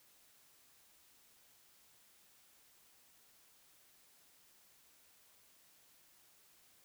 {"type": "silence", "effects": ["white hiss -67 dBFS RMS until 6.84 s"]}